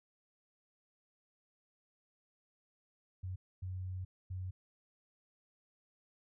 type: tone bursts at uneven times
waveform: sine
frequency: 92.5 Hz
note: F#2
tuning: in tune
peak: -38 dBFS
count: 3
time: 3.23-3.36 / 3.62-4.05 / 4.3-4.51 s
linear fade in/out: 10 ms
effects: none